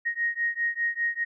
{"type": "beating tone pair", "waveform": "sine", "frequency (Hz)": [1869, 1874], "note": ["A#6", "A#6"], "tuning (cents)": [4, 9], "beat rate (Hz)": 5, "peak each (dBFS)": -28, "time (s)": [0.05, 1.25], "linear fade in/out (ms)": 20, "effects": []}